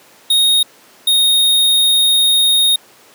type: tone pair in turn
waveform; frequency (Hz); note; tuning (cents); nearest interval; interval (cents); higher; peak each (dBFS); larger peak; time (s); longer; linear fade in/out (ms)
square; 3729 / 3716; A#7 / A#7; 0 / -6; unison; 6; first; -10; neither; 0.3-0.63 / 1.07-2.76; second; 5
effects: pink hiss -45 dBFS RMS until 3.14 s + high-pass 300 Hz 12 dB/octave